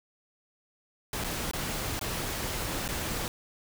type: noise with dropouts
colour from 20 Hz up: pink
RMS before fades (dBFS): -33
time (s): 1.13-3.28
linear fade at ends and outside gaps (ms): 1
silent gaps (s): 1.239-1.244 / 1.512-1.534 / 1.993-2.012 / 2.879-2.888
effects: none